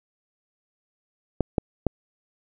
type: clicks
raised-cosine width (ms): 2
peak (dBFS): -7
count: 3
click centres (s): 1.407 / 1.582 / 1.867
effects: none